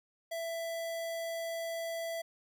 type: tone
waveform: square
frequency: 664 Hz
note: E5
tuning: 12 cents sharp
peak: -36 dBFS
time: 0.31-2.22 s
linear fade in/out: 10 ms
effects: none